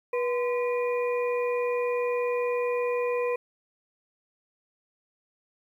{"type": "harmonic tone with a mistuned harmonic", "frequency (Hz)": 486.8, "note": "B4", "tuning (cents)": -25, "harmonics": [1, 2, 4, 5], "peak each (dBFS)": [-25, -34, -42, -37], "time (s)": [0.13, 3.36], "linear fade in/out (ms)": 5, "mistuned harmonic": 2, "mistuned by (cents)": 83, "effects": ["10-bit"]}